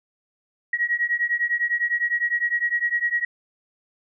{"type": "beating tone pair", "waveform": "sine", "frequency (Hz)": [1899, 1908.9], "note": ["A#6", "A#6"], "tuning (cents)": [32, 41], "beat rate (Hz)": 9.9, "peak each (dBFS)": [-24, -23], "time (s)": [0.73, 3.25], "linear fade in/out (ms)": 5, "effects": []}